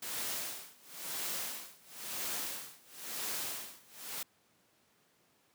white noise with tremolo, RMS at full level -37 dBFS, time 0.02-4.23 s, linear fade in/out 5 ms, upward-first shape sine, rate 0.98 Hz, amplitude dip 95%, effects pink hiss -70 dBFS RMS until 5.54 s + high-pass 150 Hz 12 dB/octave

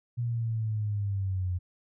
sine linear sweep, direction down, 120.7 to 88.7 Hz, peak -27 dBFS, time 0.17-1.59 s, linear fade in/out 20 ms, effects none

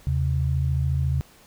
sine tone pair together, 79.77 / 133.9 Hz, D#2 / C3, +44 / +40 cents, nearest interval major sixth, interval 896 cents, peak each -23 dBFS, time 0.07-1.21 s, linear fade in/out 0 ms, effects pink hiss -53 dBFS RMS until 1.46 s

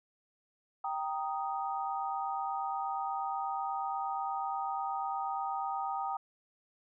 sine chord, Eb major, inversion first, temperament equal, 784 / 932.3 / 1244.5 Hz, G5 / Bb5 / Eb6, 0 / 0 / 0 cents, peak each -35 / -38 / -38 dBFS, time 0.84-6.17 s, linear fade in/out 5 ms, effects none

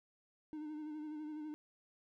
triangle tone with vibrato, 304.7 Hz, D#4, 36 cents flat, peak -40 dBFS, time 0.53-1.54 s, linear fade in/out 0 ms, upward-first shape sine, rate 12 Hz, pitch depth 37 cents each way, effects none

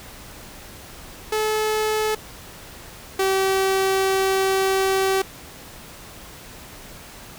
sawtooth tone pair in turn, 431.4 / 384.3 Hz, A4 / G4, -34 / -34 cents, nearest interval major second, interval 200 cents, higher first, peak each -16 / -14 dBFS, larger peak second, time 1.32-2.15 / 3.19-5.22 s, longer second, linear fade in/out 5 ms, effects pink hiss -41 dBFS RMS until 7.38 s

